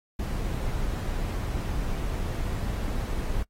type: noise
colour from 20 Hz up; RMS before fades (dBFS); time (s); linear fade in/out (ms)
brown; -29; 0.19-3.43; 5
effects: noise-tail reverb RT60 0.1 s tail -22 dB re dry + AAC 48 kbps